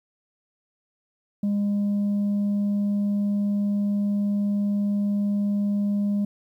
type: tone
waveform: sine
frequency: 203.5 Hz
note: G#3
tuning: 35 cents flat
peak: -18 dBFS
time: 1.43-6.25 s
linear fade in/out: 5 ms
effects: tanh soft clip ceiling -20 dBFS + 10-bit